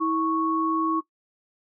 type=tone pair together; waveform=sine; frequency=323.1 / 1107 Hz; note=E4 / C#6; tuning=-35 / -3 cents; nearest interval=octave + major sixth; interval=2132 cents; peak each=-24 dBFS; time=0-1.01 s; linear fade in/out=20 ms; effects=noise-tail reverb RT60 0.1 s tail -18 dB re dry